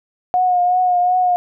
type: tone with vibrato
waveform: sine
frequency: 723 Hz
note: F#5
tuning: 40 cents flat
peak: -12 dBFS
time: 0.34-1.36 s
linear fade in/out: 0 ms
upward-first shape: triangle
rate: 2.7 Hz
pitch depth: 36 cents each way
effects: none